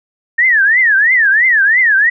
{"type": "tone with vibrato", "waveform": "sine", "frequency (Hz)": 1800, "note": "A6", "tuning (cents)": 39, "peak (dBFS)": -7, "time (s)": [0.38, 2.1], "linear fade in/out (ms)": 10, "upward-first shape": "triangle", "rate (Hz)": 3, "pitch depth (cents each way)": 280, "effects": []}